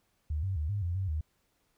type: tone with pitch steps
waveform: sine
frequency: 75.9 / 95.9 / 76 / 102.2 / 86.7 / 95.7 / 77.4 Hz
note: D#2 / G2 / D#2 / G#2 / F2 / G2 / D#2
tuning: -42 / -37 / -40 / -27 / -12 / -41 / -9 cents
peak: -29 dBFS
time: 0.3-1.21 s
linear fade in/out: 5 ms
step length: 130 ms
effects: pink hiss -74 dBFS RMS until 1.77 s